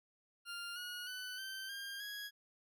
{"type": "tone with pitch steps", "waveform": "20% pulse", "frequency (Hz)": [1400, 1448.5, 1498.8, 1550.7, 1604.5, 1660.1], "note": ["F6", "F#6", "F#6", "G6", "G6", "G#6"], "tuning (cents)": [4, -37, 22, -19, 40, -1], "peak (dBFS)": -38, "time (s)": [0.45, 2.31], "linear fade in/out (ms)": 50, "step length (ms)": 310, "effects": []}